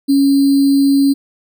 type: tone with sample-and-hold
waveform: sine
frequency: 277.2 Hz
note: C#4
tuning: in tune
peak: -8 dBFS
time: 0.08-1.14 s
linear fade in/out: 20 ms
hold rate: 4410 Hz
effects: none